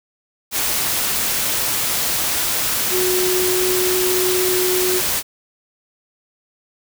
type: tone in noise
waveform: sine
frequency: 366.7 Hz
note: F#4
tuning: 15 cents flat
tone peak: -18 dBFS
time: 2.9-5.02 s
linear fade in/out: 50 ms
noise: white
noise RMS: -20 dBFS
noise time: 0.51-5.23 s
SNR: -1 dB
effects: none